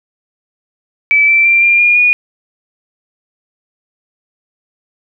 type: tone with pitch steps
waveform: sine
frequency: 2307 / 2335 / 2364 / 2392 / 2422 / 2451 Hz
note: D7 / D7 / D7 / D7 / D#7 / D#7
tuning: -31 / -11 / +11 / +31 / -47 / -27 cents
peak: -6 dBFS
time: 1.11-2.13 s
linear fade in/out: 0 ms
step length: 170 ms
effects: none